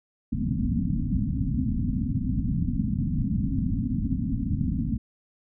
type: low-pass noise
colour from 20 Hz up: white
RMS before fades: -26 dBFS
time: 0.32-4.98 s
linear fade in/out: 10 ms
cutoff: 270 Hz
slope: 96 dB/octave
effects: none